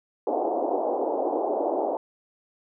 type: band-pass noise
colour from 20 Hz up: white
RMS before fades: -26 dBFS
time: 0.27-1.97 s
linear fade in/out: 2 ms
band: 290 to 820 Hz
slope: 48 dB/octave
effects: none